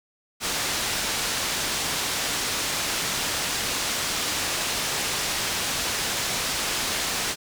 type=low-pass noise; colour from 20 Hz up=white; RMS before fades=-27 dBFS; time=0.4-7.36 s; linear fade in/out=50 ms; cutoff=6800 Hz; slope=12 dB/octave; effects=none